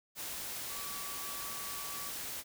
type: tone in noise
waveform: sine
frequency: 1145 Hz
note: D6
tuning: 44 cents flat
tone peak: -47 dBFS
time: 0.68-2.13 s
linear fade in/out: 50 ms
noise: white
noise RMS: -41 dBFS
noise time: 0.15-2.44 s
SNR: -9 dB
effects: none